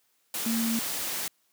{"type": "tone in noise", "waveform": "sine", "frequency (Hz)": 228.1, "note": "A#3", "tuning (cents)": -37, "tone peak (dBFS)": -25, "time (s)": [0.46, 0.79], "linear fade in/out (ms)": 2, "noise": "white", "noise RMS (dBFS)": -32, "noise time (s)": [0.34, 1.28], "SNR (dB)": 4, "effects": ["white hiss -70 dBFS RMS until 1.52 s", "high-pass 150 Hz 12 dB/octave"]}